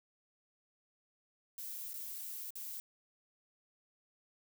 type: noise with dropouts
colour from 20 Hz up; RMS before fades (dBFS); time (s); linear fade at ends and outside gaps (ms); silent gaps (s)
violet; -44; 1.58-2.8; 1; 1.933-1.94 / 2.505-2.555
effects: none